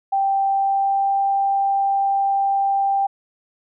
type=tone with pitch glide; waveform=sine; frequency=784 to 789 Hz; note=G5 to G5; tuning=0 to +11 cents; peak=-16 dBFS; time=0.12-3.07 s; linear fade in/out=10 ms; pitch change=+11 cents; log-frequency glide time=0.46-1.21 s; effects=none

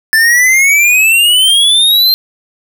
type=exponential sweep; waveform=square; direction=up; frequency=1751 to 4186 Hz; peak=-6 dBFS; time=0.13-2.14 s; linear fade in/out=0 ms; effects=8-bit

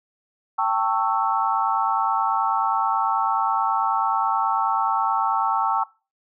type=chord; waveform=sine; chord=A dominant seventh; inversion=third; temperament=equal with one note detuned; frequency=784 / 893.3 / 1108.7 / 1318.5 Hz; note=G5 / A5 / C#6 / E6; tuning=0 / +26 / 0 / 0 cents; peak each=-25 / -23 / -25 / -25 dBFS; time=0.58-5.84 s; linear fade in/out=10 ms; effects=noise-tail reverb RT60 0.3 s tail -20 dB re dry

